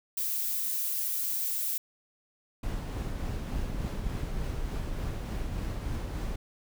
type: noise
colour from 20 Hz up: violet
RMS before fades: -31 dBFS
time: 0.17-1.78 s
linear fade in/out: 5 ms
type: noise with tremolo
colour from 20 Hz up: brown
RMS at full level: -32 dBFS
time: 2.63-6.36 s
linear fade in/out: 5 ms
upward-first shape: triangle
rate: 3.4 Hz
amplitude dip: 30%
type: clicks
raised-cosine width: 5 ms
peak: -23 dBFS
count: 9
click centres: 3.56 / 3.594 / 3.7 / 3.747 / 3.806 / 3.847 / 4.067 / 4.153 / 4.236 s
effects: none